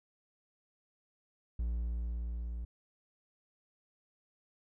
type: tone with level ramp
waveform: triangle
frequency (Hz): 58.27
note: A#1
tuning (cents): 0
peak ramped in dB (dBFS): -29 to -35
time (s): 1.59-2.65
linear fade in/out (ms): 5
effects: none